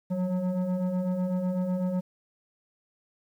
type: tone with frequency modulation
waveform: sine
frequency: 185 Hz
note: F#3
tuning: in tune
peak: -23 dBFS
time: 0.1-2.01 s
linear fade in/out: 20 ms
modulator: 362 Hz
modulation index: 0.79
effects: tanh soft clip ceiling -24 dBFS + 10-bit